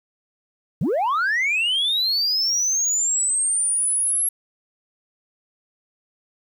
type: linear sweep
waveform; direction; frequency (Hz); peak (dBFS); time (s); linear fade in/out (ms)
sine; up; 118 to 11280; -16; 0.81-4.29; 5
effects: tanh soft clip ceiling -17 dBFS + 9-bit